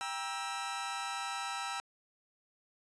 sawtooth chord, E diminished, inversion first, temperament just, 791.1 / 949.3 / 1318.5 Hz, G5 / Bb5 / E6, +16 / +31 / 0 cents, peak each -37 / -38 / -36 dBFS, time 0.01-1.8 s, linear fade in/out 0 ms, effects resampled to 22050 Hz

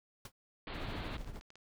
pink noise with exponential decay, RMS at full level -41 dBFS, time 0.25-0.32 s, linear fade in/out 5 ms, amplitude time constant 15 ms
pink low-pass noise, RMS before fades -43 dBFS, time 0.67-1.17 s, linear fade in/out 2 ms, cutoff 4400 Hz, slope 96 dB/octave
brown noise with tremolo, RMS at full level -40 dBFS, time 0.73-1.41 s, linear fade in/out 20 ms, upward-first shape triangle, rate 13 Hz, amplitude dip 75%
clicks, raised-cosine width 0.2 ms, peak -38 dBFS, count 9, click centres 1.143 / 1.182 / 1.214 / 1.246 / 1.276 / 1.359 / 1.411 / 1.504 / 1.556 s
effects none

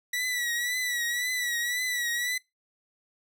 sawtooth tone with vibrato, 1949 Hz, B6, 23 cents flat, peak -24 dBFS, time 0.13-2.38 s, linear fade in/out 5 ms, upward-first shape triangle, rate 1.9 Hz, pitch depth 66 cents each way, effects noise-tail reverb RT60 0.2 s tail -22 dB re dry

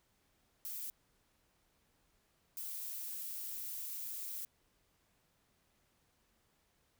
violet noise bursts at uneven times, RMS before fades -43 dBFS, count 2, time 0.65-0.9 / 2.57-4.45 s, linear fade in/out 0 ms, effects pink hiss -75 dBFS RMS until 6.99 s

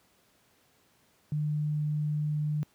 sine tone, 150.3 Hz, D3, 40 cents sharp, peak -26 dBFS, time 1.32-2.63 s, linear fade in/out 0 ms, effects pink hiss -66 dBFS RMS until 2.74 s + high-pass 100 Hz 12 dB/octave

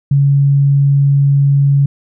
sine tone, 140.2 Hz, C#3, 20 cents sharp, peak -7 dBFS, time 0.11-1.86 s, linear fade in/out 5 ms, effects none

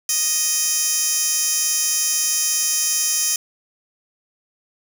15% pulse tone with high-pass filter, 622.3 Hz, D#5, in tune, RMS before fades -20 dBFS, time 0.09-3.36 s, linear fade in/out 2 ms, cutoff 6200 Hz, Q 1.5, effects none

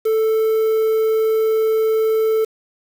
triangle tone with quantisation, 440.6 Hz, A4, 2 cents sharp, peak -12 dBFS, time 0.05-2.45 s, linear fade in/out 10 ms, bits 6, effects none

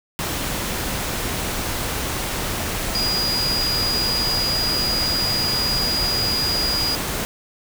sine tone in noise, 4885 Hz, D#8, 33 cents flat, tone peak -20 dBFS, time 2.95-6.95 s, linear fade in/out 0 ms, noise pink, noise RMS -25 dBFS, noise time 0.19-7.25 s, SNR +2 dB, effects none

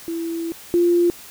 sine tone pair in turn, 332.7 / 347.1 Hz, E4 / F4, +16 / -11 cents, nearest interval minor second, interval 73 cents, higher second, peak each -23 / -13 dBFS, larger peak second, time 0.08-0.52 / 0.74-1.1 s, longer first, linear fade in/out 0 ms, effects white hiss -41 dBFS RMS until 1.3 s

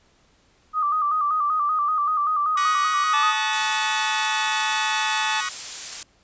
sine tone with vibrato, 1209 Hz, D6, 50 cents sharp, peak -19 dBFS, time 0.73-3.34 s, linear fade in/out 50 ms, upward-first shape square, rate 5.2 Hz, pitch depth 57 cents each way
sawtooth chord, D# minor seventh, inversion third, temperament equal with one note detuned, 1108.7 / 1244.5 / 1480 / 1907.1 Hz, C#6 / D#6 / F#6 / A#6, 0 / 0 / 0 / +39 cents, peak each -27 dBFS, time 2.57-5.49 s, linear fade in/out 5 ms
harmonic tone, 870 Hz, A5, 20 cents flat, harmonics 1 / 2 / 3 / 4, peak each -26 / -31 / -29 / -30 dBFS, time 3.13-5.41 s, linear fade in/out 10 ms
blue noise, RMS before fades -28 dBFS, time 3.53-6.03 s, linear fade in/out 2 ms
effects pink hiss -60 dBFS RMS until 6.23 s + resampled to 16000 Hz

